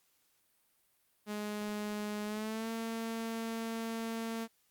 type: tone with pitch glide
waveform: sawtooth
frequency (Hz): 209.2 to 226.8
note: G#3 to A#3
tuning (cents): +13 to -47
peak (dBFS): -32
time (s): 1.26-4.48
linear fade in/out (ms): 50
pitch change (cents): +140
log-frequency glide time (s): 2.25-2.7
effects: white hiss -73 dBFS RMS until 4.7 s + Opus 48 kbps